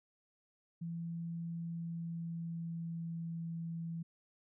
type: tone with pitch glide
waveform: sine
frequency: 167.9 to 166.16 Hz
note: E3 to E3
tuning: +32 to +14 cents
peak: -38 dBFS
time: 0.81-4.03 s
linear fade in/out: 10 ms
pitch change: -18 cents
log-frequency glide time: 1.56-3.43 s
effects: none